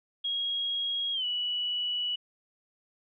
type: tone with pitch glide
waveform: sine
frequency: 3288 to 2946 Hz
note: G#7 to F#7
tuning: -18 to -8 cents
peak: -28 dBFS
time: 0.24-2.16 s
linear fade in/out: 10 ms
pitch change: -190 cents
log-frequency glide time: 1.13-1.25 s
effects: none